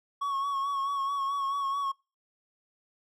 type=tone with vibrato; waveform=triangle; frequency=1108.7 Hz; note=C#6; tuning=in tune; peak=-26 dBFS; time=0.21-1.92 s; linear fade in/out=10 ms; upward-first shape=sine; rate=4.6 Hz; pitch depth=37 cents each way; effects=noise-tail reverb RT60 0.3 s tail -24 dB re dry